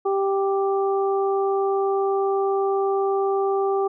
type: harmonic tone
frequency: 392 Hz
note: G4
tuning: in tune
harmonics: 1 / 2 / 3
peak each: -20 / -26 / -30 dBFS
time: 0.05-3.88 s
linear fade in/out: 10 ms
effects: none